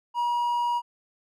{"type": "tone", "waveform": "triangle", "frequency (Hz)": 958, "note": "A#5", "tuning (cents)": 47, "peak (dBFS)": -21, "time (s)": [0.14, 0.82], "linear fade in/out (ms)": 50, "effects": []}